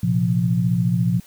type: chord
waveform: sine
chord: Bb suspended second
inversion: none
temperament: equal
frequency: 116.54 / 130.81 / 174.61 Hz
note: Bb2 / C3 / F3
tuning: 0 / 0 / 0 cents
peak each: -21 / -23 / -19 dBFS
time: 0.03-1.2 s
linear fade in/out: 5 ms
effects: white hiss -50 dBFS RMS until 1.26 s